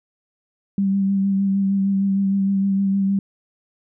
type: tone with vibrato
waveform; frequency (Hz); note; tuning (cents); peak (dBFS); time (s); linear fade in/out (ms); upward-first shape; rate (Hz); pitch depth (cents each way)
sine; 195.8; G3; -2; -16; 0.78-3.19; 2; sine; 6.5; 21
effects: none